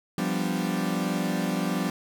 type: chord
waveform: 40% pulse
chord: G dominant seventh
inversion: third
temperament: equal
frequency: 174.61 / 196 / 246.9 / 293.7 Hz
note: F3 / G3 / B3 / D4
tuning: 0 / 0 / 0 / 0 cents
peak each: -29 / -29 / -31 / -32 dBFS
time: 0.18-1.9 s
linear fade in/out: 2 ms
effects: none